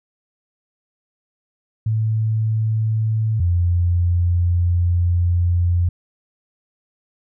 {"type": "tone pair in turn", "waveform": "sine", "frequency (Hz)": [110, 87.46], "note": ["A2", "F2"], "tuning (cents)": [0, 3], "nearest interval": "major third", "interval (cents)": 397, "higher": "first", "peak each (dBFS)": [-16, -14], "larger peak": "second", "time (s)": [[1.86, 3.4], [3.4, 5.89]], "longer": "second", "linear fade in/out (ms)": 5, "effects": []}